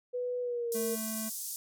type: tone with pitch glide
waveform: sine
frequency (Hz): 493.9 to 460.8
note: B4 to A#4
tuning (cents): 0 to -20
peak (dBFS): -31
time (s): 0.13-0.96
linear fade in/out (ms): 20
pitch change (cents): -120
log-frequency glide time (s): 0.41-0.77
type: band-pass noise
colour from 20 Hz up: white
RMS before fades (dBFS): -39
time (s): 0.72-1.56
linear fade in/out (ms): 0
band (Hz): 5500 to 14000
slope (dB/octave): 24
type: tone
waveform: square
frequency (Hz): 220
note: A3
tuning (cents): 0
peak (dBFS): -37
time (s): 0.74-1.3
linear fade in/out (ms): 20
effects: none